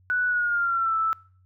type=tone with pitch glide; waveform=sine; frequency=1480 to 1318.5 Hz; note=F#6 to E6; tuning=0 to 0 cents; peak=-21 dBFS; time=0.1-1.13 s; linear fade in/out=0 ms; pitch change=-200 cents; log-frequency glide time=0.27-0.96 s; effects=noise-tail reverb RT60 0.5 s tail -24 dB re dry + added 92 Hz sine -56 dBFS peak until 1.45 s